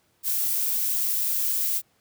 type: noise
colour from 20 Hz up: violet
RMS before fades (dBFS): -25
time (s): 0.23-1.82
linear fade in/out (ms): 50
effects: pink hiss -66 dBFS RMS until 2 s + high-pass 80 Hz 12 dB/octave